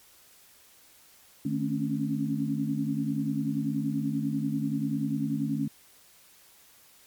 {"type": "tone cluster", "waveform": "sine", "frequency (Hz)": [151.7, 218.7, 270.1, 280.4], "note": ["D#3", "A3", "C#4", "C#4"], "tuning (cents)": [-44, -10, -45, 20], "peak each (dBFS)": [-32, -31, -32, -32], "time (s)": [1.45, 5.68], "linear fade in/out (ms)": 5, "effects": ["white hiss -57 dBFS RMS until 7.06 s", "MP3 96 kbps"]}